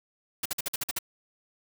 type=noise bursts; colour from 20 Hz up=white; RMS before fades=-30 dBFS; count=8; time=0.43-0.988 s; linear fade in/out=5 ms; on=26 ms; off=50 ms; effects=none